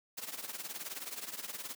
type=noise with tremolo; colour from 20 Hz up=white; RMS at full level=-39 dBFS; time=0.17-1.75 s; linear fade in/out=10 ms; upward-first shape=triangle; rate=19 Hz; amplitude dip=85%; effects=high-pass 200 Hz 12 dB/octave